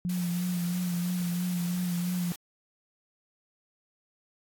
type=tone with vibrato; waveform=sine; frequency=176.9 Hz; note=F3; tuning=23 cents sharp; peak=-27 dBFS; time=0.05-2.32 s; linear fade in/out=0 ms; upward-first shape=sine; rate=3 Hz; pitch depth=33 cents each way
type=noise; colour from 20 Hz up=white; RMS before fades=-42 dBFS; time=0.09-2.36 s; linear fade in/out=5 ms
effects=AAC 64 kbps